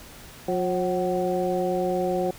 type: harmonic tone with a mistuned harmonic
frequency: 180.2 Hz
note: F#3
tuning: 45 cents flat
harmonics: 1 / 2 / 3 / 4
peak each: -30 / -26 / -27 / -29 dBFS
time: 0.48-2.31 s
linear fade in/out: 5 ms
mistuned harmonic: 4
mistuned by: +64 cents
effects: pink hiss -45 dBFS RMS until 2.38 s